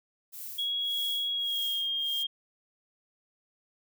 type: noise with tremolo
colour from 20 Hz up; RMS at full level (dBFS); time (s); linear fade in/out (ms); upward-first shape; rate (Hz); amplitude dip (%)
violet; -40; 0.32-2.24; 20; sine; 1.7; 95
type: tone with pitch glide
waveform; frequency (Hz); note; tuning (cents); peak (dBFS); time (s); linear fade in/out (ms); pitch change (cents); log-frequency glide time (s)
sine; 3322 to 3224; G#7 to G7; 0 to +48; -28; 0.58-2.27; 10; -52; 1.29-1.88
effects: none